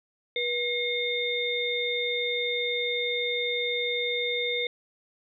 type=tone cluster; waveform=sine; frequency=484.7 / 2145 / 3626 Hz; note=B4 / C7 / A#7; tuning=-32 / +42 / -49 cents; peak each=-30 dBFS; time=0.36-4.67 s; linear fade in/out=2 ms; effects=none